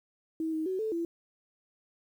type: tone with pitch steps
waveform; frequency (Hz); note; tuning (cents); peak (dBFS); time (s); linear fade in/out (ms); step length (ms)
sine; 321.1 / 315.6 / 375.3 / 438.1 / 336.7; E4 / D#4 / F#4 / A4 / E4; -45 / +25 / +25 / -7 / +37; -29; 0.4-1.05; 2; 130
effects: 10-bit